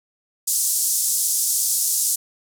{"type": "band-pass noise", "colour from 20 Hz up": "white", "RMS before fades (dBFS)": -21, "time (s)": [0.47, 2.16], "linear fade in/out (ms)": 10, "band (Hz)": [5800, 12000], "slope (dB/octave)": 24, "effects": []}